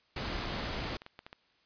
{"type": "noise", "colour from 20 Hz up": "pink", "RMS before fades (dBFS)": -36, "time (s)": [0.16, 0.97], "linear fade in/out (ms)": 5}
{"type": "clicks", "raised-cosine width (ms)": 0.3, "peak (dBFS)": -29, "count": 7, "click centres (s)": [0.843, 0.929, 1.019, 1.064, 1.191, 1.265, 1.329]}
{"effects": ["white hiss -69 dBFS RMS until 1.65 s", "resampled to 11025 Hz"]}